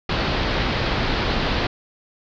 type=low-pass noise; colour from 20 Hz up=pink; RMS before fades=-22 dBFS; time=0.09-1.67 s; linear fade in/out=5 ms; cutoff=4700 Hz; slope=48 dB/octave; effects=none